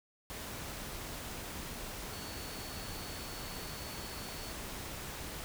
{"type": "tone in noise", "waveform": "sine", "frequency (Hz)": 4435, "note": "C#8", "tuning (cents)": 0, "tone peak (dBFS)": -51, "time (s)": [2.13, 4.52], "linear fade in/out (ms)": 0, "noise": "pink", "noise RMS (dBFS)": -43, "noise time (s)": [0.3, 5.44], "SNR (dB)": -11, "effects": []}